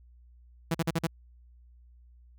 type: tone bursts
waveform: sawtooth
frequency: 164.81 Hz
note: E3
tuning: in tune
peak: -21 dBFS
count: 5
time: 0.71-1.069 s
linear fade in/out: 5 ms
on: 35 ms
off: 46 ms
effects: added 60 Hz sine -53 dBFS peak until 2.38 s